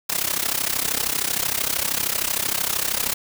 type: noise with amplitude modulation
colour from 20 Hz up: white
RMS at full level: -20 dBFS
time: 0.09-3.14 s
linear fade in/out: 10 ms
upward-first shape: sine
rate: 33 Hz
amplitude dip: 85%
effects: none